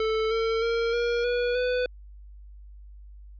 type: tone with pitch steps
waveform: square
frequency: 440 / 451.1 / 462.4 / 474 / 486 / 498.2 Hz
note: A4 / A4 / A#4 / A#4 / B4 / B4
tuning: 0 / +43 / -14 / +29 / -28 / +15 cents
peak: -24 dBFS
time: 0-1.86 s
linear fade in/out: 2 ms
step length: 310 ms
effects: added 50 Hz sine -43 dBFS peak until 3.39 s + resampled to 11025 Hz